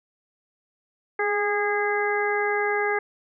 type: harmonic tone with a mistuned harmonic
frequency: 410 Hz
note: G#4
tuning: 22 cents flat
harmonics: 1 / 2 / 3 / 4 / 5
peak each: -25 / -28 / -32 / -28 / -29 dBFS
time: 1.19-2.99 s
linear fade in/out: 5 ms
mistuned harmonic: 1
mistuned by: +25 cents
effects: none